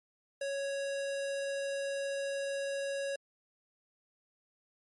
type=tone; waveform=square; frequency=554.4 Hz; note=C#5; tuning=in tune; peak=-34 dBFS; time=0.41-3.16 s; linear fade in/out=5 ms; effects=MP3 48 kbps